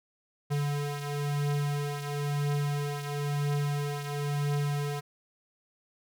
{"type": "beating tone pair", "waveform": "square", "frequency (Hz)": [144.4, 145.39], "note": ["D3", "D3"], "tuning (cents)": [-29, -17], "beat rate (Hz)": 0.99, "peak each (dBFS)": [-30, -36], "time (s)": [0.5, 5.01], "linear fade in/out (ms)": 20, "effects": []}